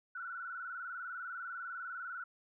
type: tone with vibrato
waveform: sine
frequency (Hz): 1419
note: F6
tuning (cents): +27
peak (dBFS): -40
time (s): 0.15-2.24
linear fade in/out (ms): 5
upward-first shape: square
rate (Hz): 20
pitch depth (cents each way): 76
effects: none